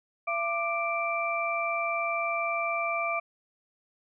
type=tone cluster; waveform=sine; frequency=676 / 1183 / 2345 Hz; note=E5 / D6 / D7; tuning=+43 / +12 / -3 cents; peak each=-31 dBFS; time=0.27-3.2 s; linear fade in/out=10 ms; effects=none